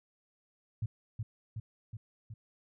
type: tone with echo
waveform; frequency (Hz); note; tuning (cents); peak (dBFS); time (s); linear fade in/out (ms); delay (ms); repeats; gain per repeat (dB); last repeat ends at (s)
sine; 110; A2; 0; -30; 0.82-0.86; 5; 370; 4; -3; 2.34
effects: none